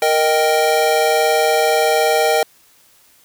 square chord, Eb major, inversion second, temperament equal, 466.2 / 622.3 / 784 Hz, Bb4 / Eb5 / G5, 0 / 0 / 0 cents, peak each -18 dBFS, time 0.02-2.43 s, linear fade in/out 2 ms, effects white hiss -52 dBFS RMS until 3.24 s

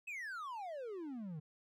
triangle exponential sweep, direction down, 2637 to 145.6 Hz, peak -40 dBFS, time 0.07-1.4 s, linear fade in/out 10 ms, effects none

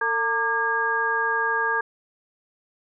sine tone cluster, 452.1 / 914 / 1186 / 1630 Hz, A4 / A#5 / D6 / G#6, +47 / -34 / +17 / -33 cents, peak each -30 / -27 / -28 / -23 dBFS, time 0.01-1.81 s, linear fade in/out 5 ms, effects none

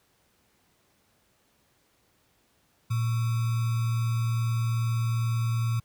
sine tone with sample-and-hold, 115.3 Hz, A#2, 19 cents flat, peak -23 dBFS, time 2.9-5.8 s, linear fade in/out 10 ms, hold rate 1225 Hz, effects pink hiss -67 dBFS RMS until 5.84 s + high-pass 60 Hz 12 dB/octave

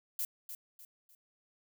violet noise with echo, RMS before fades -35 dBFS, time 0.19-0.25 s, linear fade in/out 2 ms, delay 300 ms, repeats 3, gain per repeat -9 dB, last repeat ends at 1.15 s, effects none

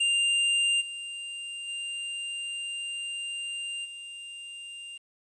square tone with level steps, 2794 Hz, F7, in tune, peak -23 / -36 / -33 / -40 dBFS, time 0-4.98 s, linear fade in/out 10 ms, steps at 0.8 / 1.67 / 3.84 s, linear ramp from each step 20 ms, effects resampled to 22050 Hz + 10-bit

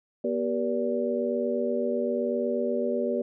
sine tone cluster, 241.6 / 390 / 478 / 579 Hz, B3 / G4 / A#4 / D5, -38 / -9 / +43 / -25 cents, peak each -30 dBFS, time 0.24-3.22 s, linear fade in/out 5 ms, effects none

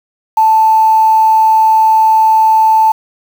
sine tone with quantisation, 880 Hz, A5, in tune, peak -5 dBFS, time 0.37-2.92 s, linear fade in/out 5 ms, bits 5, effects none

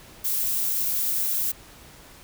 violet noise, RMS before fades -25 dBFS, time 0.24-1.52 s, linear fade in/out 10 ms, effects pink hiss -48 dBFS RMS until 2.23 s

